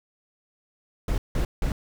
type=noise bursts; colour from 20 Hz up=brown; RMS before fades=-24 dBFS; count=3; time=1.08-1.72 s; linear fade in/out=2 ms; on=100 ms; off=170 ms; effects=none